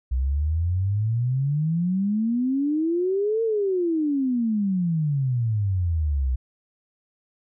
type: exponential two-way sweep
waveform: sine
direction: up then down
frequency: 61.74 to 459.5 to 61.74 Hz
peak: -20 dBFS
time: 0.11-6.36 s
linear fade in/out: 10 ms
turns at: 3.43 s
effects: none